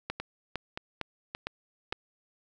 two click trains, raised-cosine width 0.3 ms, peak -16 / -19 dBFS, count 5 / 4, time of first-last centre 0.1-1.926 / 0.2-1.924 s, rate 2.19 / 1.74 Hz, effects none

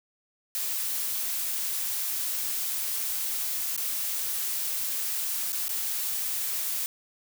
blue noise with dropouts, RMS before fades -30 dBFS, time 0.55-6.86 s, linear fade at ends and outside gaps 0 ms, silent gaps 3.764-3.777 / 5.521-5.529 / 5.682-5.692 s, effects none

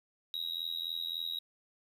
triangle tone with amplitude modulation, 3823 Hz, A#7, 43 cents sharp, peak -29 dBFS, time 0.34-1.39 s, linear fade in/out 0 ms, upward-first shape sine, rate 83.6 Hz, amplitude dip 100%, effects none

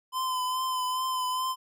square tone with vibrato, 1022 Hz, C6, 41 cents flat, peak -28 dBFS, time 0.12-1.56 s, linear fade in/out 50 ms, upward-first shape triangle, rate 2.4 Hz, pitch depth 30 cents each way, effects none

